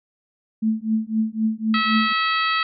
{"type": "tone with tremolo", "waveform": "sine", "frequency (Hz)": 220, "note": "A3", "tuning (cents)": 0, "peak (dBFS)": -15, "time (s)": [0.62, 2.13], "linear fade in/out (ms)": 10, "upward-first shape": "triangle", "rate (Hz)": 3.9, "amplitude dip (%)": 100}
{"type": "harmonic tone", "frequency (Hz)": 648, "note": "E5", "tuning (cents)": -30, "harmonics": [2, 3, 4, 5, 6, 7], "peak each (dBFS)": [-21, -25, -27, -29, -31, -32], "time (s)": [1.74, 2.63], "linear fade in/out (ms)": 2}
{"effects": []}